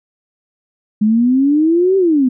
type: exponential two-way sweep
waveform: sine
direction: up then down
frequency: 207.7 to 392 to 244.9 Hz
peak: -9 dBFS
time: 1.01-2.29 s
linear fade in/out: 10 ms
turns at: 1.97 s
effects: none